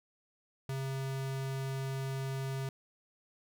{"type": "tone", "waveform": "square", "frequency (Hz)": 134.4, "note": "C3", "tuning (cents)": 47, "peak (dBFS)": -35, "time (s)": [0.69, 2.69], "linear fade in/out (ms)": 2, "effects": []}